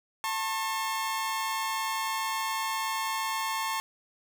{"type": "tone pair together", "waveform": "sawtooth", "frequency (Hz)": [891, 1082.8], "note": ["A5", "C#6"], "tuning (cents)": [22, -41], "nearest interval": "minor third", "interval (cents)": 337, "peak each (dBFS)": -28, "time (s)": [0.24, 3.8], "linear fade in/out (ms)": 0, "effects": ["10-bit"]}